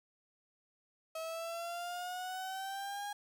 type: exponential sweep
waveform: 35% pulse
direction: up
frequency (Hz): 641 to 823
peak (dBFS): -37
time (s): 1.15-3.13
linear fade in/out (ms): 5
effects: none